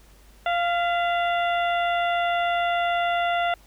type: harmonic tone with a mistuned harmonic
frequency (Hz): 695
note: F5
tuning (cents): -9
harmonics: 1 / 2 / 3 / 4 / 5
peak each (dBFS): -22 / -28 / -32 / -34 / -36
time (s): 0.46-3.54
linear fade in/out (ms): 2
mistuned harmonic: 3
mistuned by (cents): -52
effects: added 50 Hz sine -51 dBFS peak until 3.66 s + pink hiss -56 dBFS RMS until 3.66 s